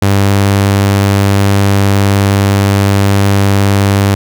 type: tone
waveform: sawtooth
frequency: 99.4 Hz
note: G2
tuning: 25 cents sharp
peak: -3 dBFS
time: 0.02-4.15 s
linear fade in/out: 5 ms
effects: none